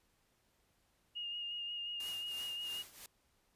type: tone with vibrato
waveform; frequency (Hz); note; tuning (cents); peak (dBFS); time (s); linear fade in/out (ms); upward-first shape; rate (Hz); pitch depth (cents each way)
sine; 2846; F7; +32; -39; 1.15-2.83; 20; sine; 5.6; 22
type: noise with tremolo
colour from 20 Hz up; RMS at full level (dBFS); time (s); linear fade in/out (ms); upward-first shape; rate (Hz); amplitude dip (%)
white; -48; 2-3.06; 2; triangle; 3; 80
effects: pink hiss -75 dBFS RMS until 3.55 s + resampled to 32000 Hz